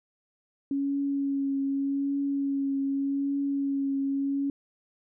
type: tone with vibrato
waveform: sine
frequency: 277.2 Hz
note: C#4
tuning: in tune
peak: -25 dBFS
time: 0.71-4.5 s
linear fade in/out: 2 ms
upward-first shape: triangle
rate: 0.84 Hz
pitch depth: 21 cents each way
effects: none